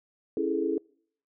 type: chord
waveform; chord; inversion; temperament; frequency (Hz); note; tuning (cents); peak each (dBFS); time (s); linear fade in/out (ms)
sine; A major seventh; first; just; 275 / 330 / 412.5 / 440; C#4 / E4 / G#4 / A4; -14 / +2 / -12 / 0; -33 / -29 / -30 / -32; 0.37-0.78; 2
effects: noise-tail reverb RT60 0.6 s tail -26 dB re dry